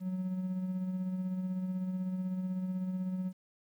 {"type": "tone with tremolo", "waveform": "triangle", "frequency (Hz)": 185, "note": "F#3", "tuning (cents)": 0, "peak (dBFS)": -28, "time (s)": [0, 3.33], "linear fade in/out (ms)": 50, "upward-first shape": "sine", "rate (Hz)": 16, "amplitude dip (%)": 45, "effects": ["tanh soft clip ceiling -24 dBFS", "11-bit"]}